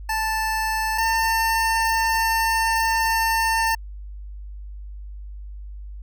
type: tone pair in turn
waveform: 25% pulse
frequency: 880 / 901.1 Hz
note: A5 / A5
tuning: 0 / +41 cents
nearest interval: unison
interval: 41 cents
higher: second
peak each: -18 / -15 dBFS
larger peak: second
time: 0.09-0.98 / 0.98-3.75 s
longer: second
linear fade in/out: 5 ms
effects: added 50 Hz sine -33 dBFS peak until 6.02 s